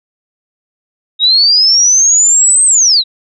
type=linear two-way sweep; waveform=sine; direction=up then down; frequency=3729 to 8372 to 3729 Hz; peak=-5 dBFS; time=1.19-3.04 s; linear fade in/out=50 ms; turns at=2.65 s; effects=none